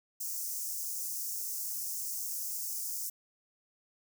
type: high-pass noise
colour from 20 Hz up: white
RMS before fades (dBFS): -37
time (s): 0.2-3.1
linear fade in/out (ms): 10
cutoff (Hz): 5400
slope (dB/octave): 48
effects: none